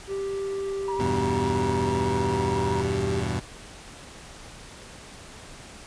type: tone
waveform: triangle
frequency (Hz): 392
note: G4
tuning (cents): 0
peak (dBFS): -25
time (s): 0.07-3.24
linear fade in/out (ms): 50
type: tone with vibrato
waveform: sine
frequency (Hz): 951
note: A#5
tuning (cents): +34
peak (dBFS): -29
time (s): 0.88-2.81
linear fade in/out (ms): 2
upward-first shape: sine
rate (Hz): 12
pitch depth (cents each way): 28
type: chord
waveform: 20% pulse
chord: E minor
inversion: none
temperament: equal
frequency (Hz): 82.41 / 98 / 123.47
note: E2 / G2 / B2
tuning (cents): 0 / 0 / 0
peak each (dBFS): -26 / -25 / -24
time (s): 0.99-3.4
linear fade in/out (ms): 10
effects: pink hiss -44 dBFS RMS until 5.86 s + resampled to 22050 Hz